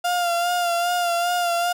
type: tone with vibrato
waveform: 35% pulse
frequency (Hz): 698.5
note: F5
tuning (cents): 0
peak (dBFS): -18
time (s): 0.04-1.73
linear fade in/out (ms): 10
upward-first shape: sine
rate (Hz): 2.5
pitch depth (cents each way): 34
effects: none